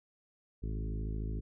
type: harmonic tone with a mistuned harmonic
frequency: 53.3 Hz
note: G#1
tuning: 46 cents sharp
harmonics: 1 / 2 / 3 / 4 / 5 / 6 / 7 / 8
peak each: -35 / -41 / -45 / -47 / -49 / -51 / -52 / -53 dBFS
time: 0.62-1.41 s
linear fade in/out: 20 ms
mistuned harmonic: 2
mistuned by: +29 cents
effects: none